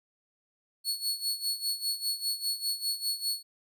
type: tone with tremolo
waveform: sawtooth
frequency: 4392 Hz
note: C#8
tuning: 17 cents flat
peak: -24 dBFS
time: 0.84-3.43 s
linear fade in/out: 50 ms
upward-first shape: sine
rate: 5 Hz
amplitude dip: 80%
effects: none